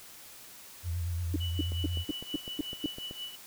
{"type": "tone with vibrato", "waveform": "sine", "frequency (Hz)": 86, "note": "F2", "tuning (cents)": -26, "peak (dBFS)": -30, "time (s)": [0.83, 2.05], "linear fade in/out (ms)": 50, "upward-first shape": "triangle", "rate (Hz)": 8.5, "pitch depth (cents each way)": 80}
{"type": "tone bursts", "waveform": "sine", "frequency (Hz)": 298.6, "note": "D4", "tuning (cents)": 29, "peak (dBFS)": -27, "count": 7, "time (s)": [1.34, 2.86], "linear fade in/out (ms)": 2, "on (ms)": 20, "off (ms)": 230}
{"type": "tone with tremolo", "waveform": "sine", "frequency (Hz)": 2960, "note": "F#7", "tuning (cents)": 0, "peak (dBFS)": -35, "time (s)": [1.4, 3.36], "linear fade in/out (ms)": 10, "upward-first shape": "triangle", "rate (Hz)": 5.6, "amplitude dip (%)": 80}
{"type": "click train", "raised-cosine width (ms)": 2, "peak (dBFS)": -29, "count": 12, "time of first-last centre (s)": [1.72, 3.111], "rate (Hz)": 7.91}
{"effects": ["white hiss -50 dBFS RMS until 3.46 s"]}